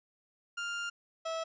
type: tone pair in turn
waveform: 30% pulse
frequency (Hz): 1400 / 651.6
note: F6 / E5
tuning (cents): +4 / -20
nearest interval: octave + minor second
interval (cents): 1324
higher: first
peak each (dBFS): -32 / -31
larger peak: second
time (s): 0.57-0.9 / 1.25-1.44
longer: first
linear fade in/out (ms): 10
effects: resampled to 16000 Hz